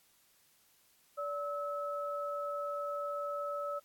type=tone pair together; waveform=sine; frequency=578 / 1297.6 Hz; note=D5 / E6; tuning=-28 / -28 cents; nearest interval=octave + major second; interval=1400 cents; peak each=-37 / -38 dBFS; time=1.17-3.8 s; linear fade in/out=20 ms; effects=white hiss -68 dBFS RMS until 3.84 s + AAC 64 kbps